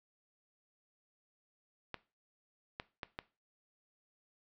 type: clicks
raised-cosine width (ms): 0.3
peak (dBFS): -23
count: 4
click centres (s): 1.943 / 2.799 / 3.032 / 3.189
effects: noise-tail reverb RT60 0.3 s tail -18 dB re dry + low-pass 5000 Hz 12 dB/octave